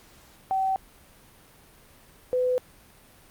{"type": "tone pair in turn", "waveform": "sine", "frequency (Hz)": [766, 503], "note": ["G5", "B4"], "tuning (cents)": [-40, 32], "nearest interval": "perfect fifth", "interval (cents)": 728, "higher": "first", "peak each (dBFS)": [-22, -21], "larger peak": "second", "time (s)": [[0.51, 0.76], [2.33, 2.58]], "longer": "neither", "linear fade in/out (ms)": 0, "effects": ["pink hiss -54 dBFS RMS until 3.3 s", "Opus 48 kbps"]}